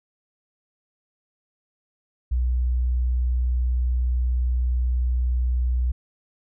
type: tone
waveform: sine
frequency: 61.7 Hz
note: B1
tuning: 1 cent flat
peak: -19 dBFS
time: 2.31-5.92 s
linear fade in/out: 10 ms
effects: none